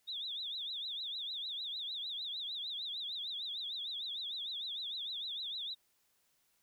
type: tone with vibrato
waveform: sine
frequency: 3625 Hz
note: A#7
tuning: 49 cents flat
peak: -38 dBFS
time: 0.07-5.75 s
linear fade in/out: 20 ms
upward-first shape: triangle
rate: 6.6 Hz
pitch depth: 200 cents each way
effects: white hiss -75 dBFS RMS until 6.62 s